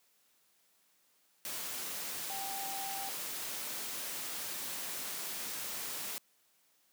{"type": "tone in noise", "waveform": "sine", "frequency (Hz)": 784, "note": "G5", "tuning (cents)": 0, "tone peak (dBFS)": -41, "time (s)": [2.3, 3.09], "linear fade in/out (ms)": 0, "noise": "white", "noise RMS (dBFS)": -40, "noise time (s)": [1.45, 6.18], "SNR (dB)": -4, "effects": ["white hiss -71 dBFS RMS until 6.92 s", "high-pass 150 Hz 12 dB/octave"]}